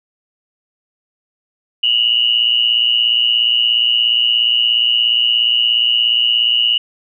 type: tone pair together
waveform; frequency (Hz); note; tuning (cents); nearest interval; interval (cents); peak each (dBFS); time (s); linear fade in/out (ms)
sine; 2843 / 2960; F7 / F#7; +30 / 0; minor second; 70; -14; 1.83-6.78; 5
effects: none